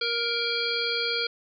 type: harmonic tone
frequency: 468.9 Hz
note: A#4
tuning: 10 cents sharp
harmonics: 1 / 3 / 5 / 7 / 9 / 10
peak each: -32 / -32 / -32 / -32 / -32 / -32 dBFS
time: 0.01-1.27 s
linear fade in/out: 5 ms
effects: none